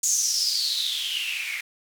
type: noise with band-pass filter sweep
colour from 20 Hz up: blue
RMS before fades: -26 dBFS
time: 0.03-1.61 s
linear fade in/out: 5 ms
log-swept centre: 6900 to 2100 Hz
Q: 9.3
effects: none